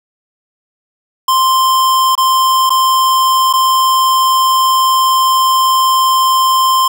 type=tone with dropouts; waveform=square; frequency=1046.5 Hz; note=C6; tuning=in tune; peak=-9 dBFS; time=1.28-6.88 s; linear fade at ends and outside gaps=5 ms; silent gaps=2.153-2.177 / 2.695-2.703 / 3.529-3.535 s; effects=none